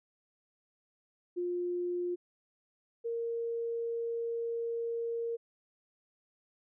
sine tone pair in turn, 353.6 / 464.3 Hz, F4 / A#4, +22 / -7 cents, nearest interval perfect fourth, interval 471 cents, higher second, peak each -31 / -32 dBFS, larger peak first, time 1.36-2.16 / 3.04-5.37 s, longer second, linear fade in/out 20 ms, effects none

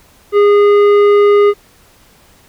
sine tone with tanh clipping, 410 Hz, G#4, 22 cents flat, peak -7 dBFS, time 0.32-1.54 s, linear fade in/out 50 ms, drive 11 dB, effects pink hiss -47 dBFS RMS until 2.48 s

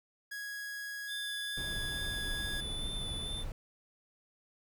45% pulse tone, 1661.2 Hz, G#6, in tune, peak -39 dBFS, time 0.31-2.61 s, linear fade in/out 10 ms
square tone with vibrato, 3520 Hz, A7, in tune, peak -39 dBFS, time 1.07-3.45 s, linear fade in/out 50 ms, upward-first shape sine, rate 2.3 Hz, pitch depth 17 cents each way
brown noise, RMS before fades -40 dBFS, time 1.57-3.52 s, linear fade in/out 2 ms
effects none

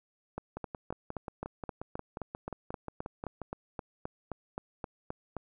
two click trains, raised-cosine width 1 ms, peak -22 / -24 dBFS, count 20 / 17, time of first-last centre 0.38-5.367 / 0.57-3.417 s, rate 3.81 / 5.62 Hz, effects none

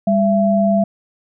sine tone pair together, 200 / 671.2 Hz, G3 / E5, +35 / +31 cents, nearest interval octave + major sixth, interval 2096 cents, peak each -14 / -15 dBFS, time 0.07-0.84 s, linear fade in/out 5 ms, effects none

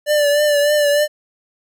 square tone with vibrato, 587.3 Hz, D5, in tune, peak -13 dBFS, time 0.06-1.08 s, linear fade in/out 50 ms, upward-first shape triangle, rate 3.3 Hz, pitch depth 44 cents each way, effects none

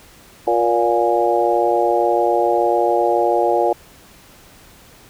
harmonic tone with a mistuned harmonic, 118.2 Hz, A#2, 24 cents sharp, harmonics 3 / 4 / 5 / 6 / 7, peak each -20 / -20 / -20 / -20 / -20 dBFS, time 0.47-3.73 s, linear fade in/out 5 ms, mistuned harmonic 5, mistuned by -33 cents, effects pink hiss -46 dBFS RMS until 5.09 s

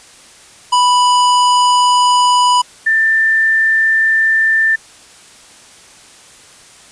square / sine tone pair in turn, 987.8 / 1782.6 Hz, B5 / A6, 0 / +22 cents, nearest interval minor seventh, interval 1022 cents, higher second, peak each -9 dBFS, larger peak neither, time 0.72-2.62 / 2.86-4.76 s, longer neither, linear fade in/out 10 ms, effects white hiss -41 dBFS RMS until 6.91 s + resampled to 22050 Hz

